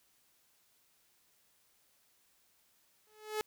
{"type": "tone with exponential growth", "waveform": "sawtooth", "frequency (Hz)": 428.2, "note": "A4", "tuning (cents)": -47, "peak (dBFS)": -26, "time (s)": [3.07, 3.41], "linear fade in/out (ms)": 0, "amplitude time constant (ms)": 72, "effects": ["white hiss -71 dBFS RMS until 3.46 s"]}